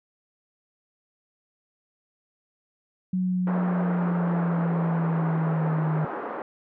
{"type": "exponential sweep", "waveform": "sine", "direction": "down", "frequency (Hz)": [185, 155.56], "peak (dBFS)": -22, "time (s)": [3.13, 6.05], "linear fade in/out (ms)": 5}
{"type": "band-pass noise", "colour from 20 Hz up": "pink", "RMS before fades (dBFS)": -33, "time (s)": [3.47, 6.42], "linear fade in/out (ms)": 2, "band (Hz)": [290, 1400], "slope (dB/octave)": 24}
{"effects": []}